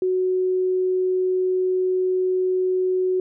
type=tone; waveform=sine; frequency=370 Hz; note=F#4; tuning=in tune; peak=-18 dBFS; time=0.02-3.2 s; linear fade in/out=2 ms; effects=none